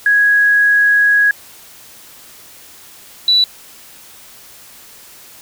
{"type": "tone pair in turn", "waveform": "sine", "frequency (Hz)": [1661.2, 3951], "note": ["G#6", "B7"], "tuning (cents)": [0, 0], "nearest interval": "octave + minor third", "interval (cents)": 1500, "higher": "second", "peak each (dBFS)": -8, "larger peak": "neither", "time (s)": [[0.06, 1.31], [3.28, 3.44]], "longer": "first", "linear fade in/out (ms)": 2, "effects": ["white hiss -40 dBFS RMS until 5.41 s"]}